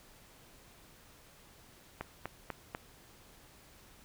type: click train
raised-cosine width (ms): 0.5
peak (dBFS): -22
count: 4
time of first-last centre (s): 2.01-2.749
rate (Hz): 4.06
effects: pink hiss -59 dBFS RMS until 4.04 s